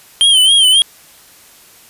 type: tone with vibrato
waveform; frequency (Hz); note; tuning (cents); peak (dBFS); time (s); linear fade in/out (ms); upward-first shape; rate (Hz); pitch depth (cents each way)
square; 3136; G7; 0; -7; 0.21-0.82; 0; sine; 3.7; 85
effects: white hiss -43 dBFS RMS until 1.89 s + resampled to 32000 Hz